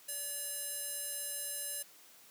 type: tone with band-pass filter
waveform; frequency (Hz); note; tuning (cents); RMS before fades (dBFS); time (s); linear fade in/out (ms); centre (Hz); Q
square; 573; D5; -43; -40; 0.08-1.83; 10; 11000; 2.7
effects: white hiss -59 dBFS RMS until 2.3 s + high-pass 150 Hz 12 dB/octave

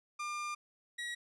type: tone pair in turn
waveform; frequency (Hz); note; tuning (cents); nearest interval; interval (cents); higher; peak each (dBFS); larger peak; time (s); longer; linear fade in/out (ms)
30% pulse; 1200 / 1912; D6 / A#6; +37 / +43; minor sixth; 806; second; -34 / -35; first; 0.19-0.55 / 0.98-1.15; first; 10
effects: resampled to 22050 Hz

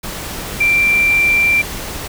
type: tone in noise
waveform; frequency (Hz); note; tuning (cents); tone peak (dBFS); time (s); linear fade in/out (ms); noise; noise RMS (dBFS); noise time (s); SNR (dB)
sine; 2357; D7; +6; -10; 0.6-1.62; 10; pink; -26; 0.03-2.08; +13
effects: none

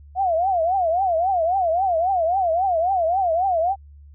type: tone with vibrato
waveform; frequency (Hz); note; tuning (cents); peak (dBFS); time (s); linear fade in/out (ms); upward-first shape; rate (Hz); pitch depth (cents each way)
sine; 710; F5; +28; -17; 0.15-3.76; 50; triangle; 3.7; 210
effects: added 72 Hz sine -42 dBFS peak until 4.14 s

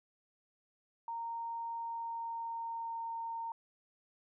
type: tone with pitch glide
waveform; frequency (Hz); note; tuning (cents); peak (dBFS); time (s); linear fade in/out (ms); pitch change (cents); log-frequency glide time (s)
sine; 925 to 917.5; A#5 to A#5; -14 to -28; -37; 1.08-3.52; 2; -14; 1.77-3.07
effects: none

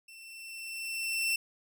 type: tone with level ramp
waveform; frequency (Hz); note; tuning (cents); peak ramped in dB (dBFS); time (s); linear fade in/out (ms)
sawtooth; 2689; E7; +34; -46 to -23; 0.08-1.36; 5
effects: none

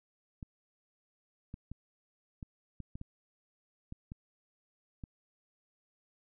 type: clicks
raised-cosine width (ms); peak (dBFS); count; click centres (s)
5; -30; 10; 0.428 / 1.541 / 1.716 / 2.428 / 2.803 / 2.955 / 3.014 / 3.924 / 4.119 / 5.038
effects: none

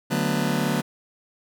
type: chord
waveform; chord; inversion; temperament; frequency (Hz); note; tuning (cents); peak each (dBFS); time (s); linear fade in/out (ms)
sawtooth; B minor seventh; first; just; 148.16 / 185.21 / 222.2 / 246.9; D3 / F#3 / A3 / B3; +16 / +2 / +17 / 0; -23; 0.1-0.82; 20
effects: none

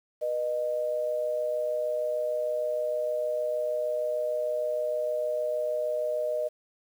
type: tone pair together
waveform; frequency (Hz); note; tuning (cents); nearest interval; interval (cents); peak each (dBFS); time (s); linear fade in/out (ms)
sine; 486.5 / 613; B4 / D#5; -26 / -26; major third; 400; -33 / -27; 0.21-6.49; 20
effects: 9-bit

